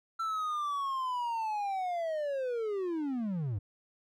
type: linear sweep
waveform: triangle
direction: down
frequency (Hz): 1344 to 91.3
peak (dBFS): -29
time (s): 0.19-3.59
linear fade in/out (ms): 10
effects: none